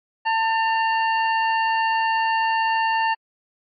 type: harmonic tone with a mistuned harmonic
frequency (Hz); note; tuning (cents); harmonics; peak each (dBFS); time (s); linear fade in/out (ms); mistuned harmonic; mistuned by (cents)
896; A5; +31; 1 / 2 / 3 / 5; -19 / -25 / -28 / -37; 0.25-3.15; 20; 3; +58
effects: MP3 32 kbps